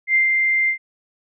sine tone with ADSR envelope, 2093 Hz, C7, in tune, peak -12 dBFS, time 0.07-0.78 s, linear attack 77 ms, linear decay 130 ms, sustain -3 dB, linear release 93 ms, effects none

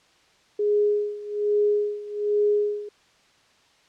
sine tone with tremolo, 415.3 Hz, G#4, in tune, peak -17 dBFS, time 0.59-2.89 s, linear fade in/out 5 ms, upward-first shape sine, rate 1.2 Hz, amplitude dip 85%, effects white hiss -59 dBFS RMS until 3.88 s + low-pass 5000 Hz 12 dB/octave

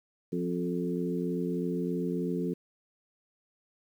harmonic tone with a mistuned harmonic, 87.7 Hz, F2, 8 cents sharp, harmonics 2 / 3 / 4 / 5, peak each -32 / -34 / -35 / -36 dBFS, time 0.32-2.54 s, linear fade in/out 10 ms, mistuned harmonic 4, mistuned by +22 cents, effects 10-bit

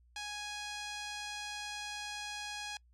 5% pulse tone with low-pass filter, 830.6 Hz, G#5, in tune, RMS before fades -42 dBFS, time 0.16-2.77 s, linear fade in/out 2 ms, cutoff 5300 Hz, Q 0.68, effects noise-tail reverb RT60 0.1 s tail -25 dB re dry + added 60 Hz sine -62 dBFS peak until 2.93 s

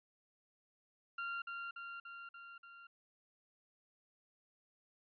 35% pulse tone with echo, 1386 Hz, F6, 14 cents flat, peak -37 dBFS, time 1.18-1.42 s, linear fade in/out 5 ms, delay 290 ms, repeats 5, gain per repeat -3 dB, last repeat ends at 2.87 s, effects resampled to 11025 Hz

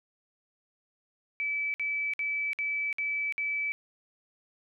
sine tone bursts, 2304 Hz, D7, 34 cents flat, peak -28 dBFS, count 6, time 1.4-3.72 s, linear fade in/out 0 ms, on 340 ms, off 56 ms, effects none

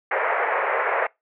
pink band-pass noise, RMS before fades -23 dBFS, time 0.11-1.07 s, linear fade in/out 5 ms, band 450 to 2200 Hz, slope 48 dB/octave, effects noise-tail reverb RT60 0.2 s tail -24 dB re dry

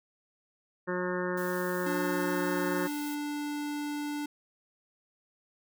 harmonic tone, 180.4 Hz, F#3, 44 cents flat, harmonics 1 / 2 / 3 / 5 / 6 / 7 / 8 / 9 / 10, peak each -36 / -33 / -36 / -42 / -41 / -44 / -41 / -42 / -41 dBFS, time 0.87-2.88 s, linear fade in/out 20 ms
blue noise, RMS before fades -45 dBFS, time 1.37-3.15 s, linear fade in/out 5 ms
square tone, 293.7 Hz, D4, in tune, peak -33 dBFS, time 1.86-4.26 s, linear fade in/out 5 ms
effects none

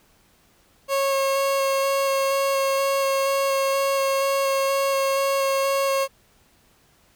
30% pulse tone with vibrato, 546 Hz, C#5, 26 cents flat, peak -17 dBFS, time 0.88-6.08 s, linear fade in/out 50 ms, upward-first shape square, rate 2.1 Hz, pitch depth 8 cents each way, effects pink hiss -59 dBFS RMS until 7.15 s

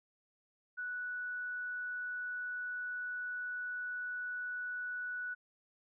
sine tone, 1477 Hz, F#6, 3 cents flat, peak -37 dBFS, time 0.77-5.35 s, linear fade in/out 20 ms, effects none

